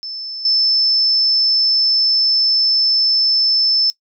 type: tone with level steps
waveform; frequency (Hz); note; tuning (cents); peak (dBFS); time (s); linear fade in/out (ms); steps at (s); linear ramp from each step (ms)
sine; 5274; E8; 0; -25 / -12; 0.03-3.9; 0; 0.45; 2
effects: noise-tail reverb RT60 0.1 s tail -19 dB re dry